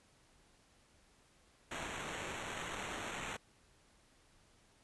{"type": "noise with sample-and-hold", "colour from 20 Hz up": "blue", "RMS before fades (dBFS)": -43, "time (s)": [1.71, 3.37], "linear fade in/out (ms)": 5, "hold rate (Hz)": 4900, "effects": ["pink hiss -68 dBFS RMS until 4.83 s", "resampled to 24000 Hz"]}